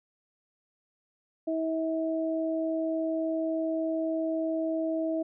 sine tone pair together, 321.9 / 645.3 Hz, E4 / E5, -41 / -37 cents, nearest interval octave, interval 1204 cents, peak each -29 / -30 dBFS, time 1.47-5.23 s, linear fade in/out 10 ms, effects none

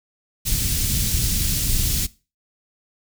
pink band-stop noise, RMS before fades -21 dBFS, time 0.45-2.07 s, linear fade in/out 20 ms, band 150 to 4500 Hz, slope 12 dB/octave, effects noise-tail reverb RT60 0.3 s tail -19 dB re dry

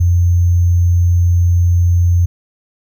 sine tone with sample-and-hold, 87.31 Hz, F2, in tune, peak -8 dBFS, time 0-2.26 s, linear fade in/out 10 ms, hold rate 6300 Hz, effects none

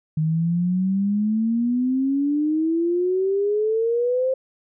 sine exponential sweep, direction up, 154.1 to 529 Hz, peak -18 dBFS, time 0.17-4.34 s, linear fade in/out 5 ms, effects none

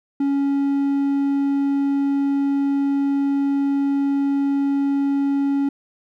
triangle tone, 278.9 Hz, C#4, 11 cents sharp, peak -15 dBFS, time 0.2-5.69 s, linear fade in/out 5 ms, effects none

